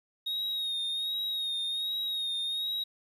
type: tone with vibrato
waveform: sine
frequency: 3743 Hz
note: A#7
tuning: 6 cents sharp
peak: -27 dBFS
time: 0.26-2.84 s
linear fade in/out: 10 ms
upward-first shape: sine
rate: 1.3 Hz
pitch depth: 42 cents each way
effects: tanh soft clip ceiling -29 dBFS + 10-bit